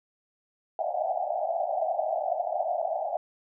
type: band-pass noise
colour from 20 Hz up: pink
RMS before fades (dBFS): -29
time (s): 0.79-3.17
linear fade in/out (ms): 2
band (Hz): 610 to 780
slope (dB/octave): 96
effects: none